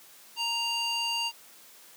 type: tone with band-pass filter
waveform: square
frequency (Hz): 932.3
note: A#5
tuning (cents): 0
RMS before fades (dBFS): -30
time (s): 0.36-1.32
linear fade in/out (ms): 50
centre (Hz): 3700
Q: 1.9
effects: white hiss -53 dBFS RMS until 1.96 s + high-pass 200 Hz 12 dB/octave